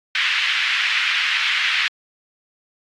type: band-pass noise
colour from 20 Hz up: white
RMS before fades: -20 dBFS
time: 0.15-1.88 s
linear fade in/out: 2 ms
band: 1600 to 3100 Hz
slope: 24 dB/octave
effects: AAC 64 kbps